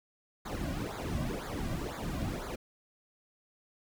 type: noise with flanger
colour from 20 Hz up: brown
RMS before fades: -36 dBFS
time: 0.45-2.56 s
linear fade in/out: 10 ms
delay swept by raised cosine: 0.35 to 2.35 ms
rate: 2 Hz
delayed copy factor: -0.85
effects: none